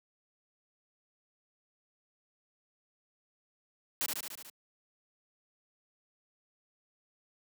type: noise with echo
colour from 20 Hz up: white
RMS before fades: -32 dBFS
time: 4.01-4.06 s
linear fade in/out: 0 ms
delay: 73 ms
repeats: 6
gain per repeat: -3 dB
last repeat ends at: 4.498 s
effects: high-pass 150 Hz 12 dB/octave